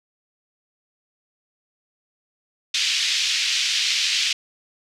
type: band-pass noise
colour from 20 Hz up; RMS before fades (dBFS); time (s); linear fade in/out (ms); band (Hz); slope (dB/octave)
pink; -22; 2.74-4.33; 5; 2500 to 5700; 24
effects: none